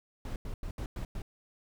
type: noise bursts at uneven times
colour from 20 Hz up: brown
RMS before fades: -37 dBFS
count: 6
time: 0.25-0.36 / 0.45-0.54 / 0.63-0.71 / 0.78-0.86 / 0.96-1.05 / 1.15-1.22 s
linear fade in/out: 2 ms
effects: none